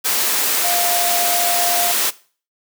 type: tone in noise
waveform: sine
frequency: 700 Hz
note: F5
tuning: 4 cents sharp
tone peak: -20 dBFS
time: 0.63-1.93 s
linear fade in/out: 20 ms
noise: white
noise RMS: -18 dBFS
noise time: 0.04-2.11 s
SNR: -5 dB
effects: noise-tail reverb RT60 0.4 s tail -19 dB re dry + high-pass 300 Hz 12 dB/octave